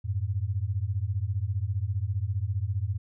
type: beating tone pair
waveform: sine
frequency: 91.1 / 106.1 Hz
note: F#2 / G#2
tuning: -26 / +38 cents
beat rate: 15 Hz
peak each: -29 dBFS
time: 0.04-2.98 s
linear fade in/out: 20 ms
effects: none